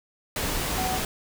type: tone in noise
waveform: sine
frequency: 747 Hz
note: F#5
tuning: 16 cents sharp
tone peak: -28 dBFS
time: 0.78-0.98 s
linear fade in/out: 2 ms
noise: pink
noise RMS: -28 dBFS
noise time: 0.36-1.05 s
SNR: -3 dB
effects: none